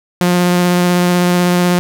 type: tone with vibrato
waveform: sawtooth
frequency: 177.5 Hz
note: F3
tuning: 28 cents sharp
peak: -6 dBFS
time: 0.21-1.79 s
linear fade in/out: 0 ms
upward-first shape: sine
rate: 16 Hz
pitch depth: 10 cents each way
effects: none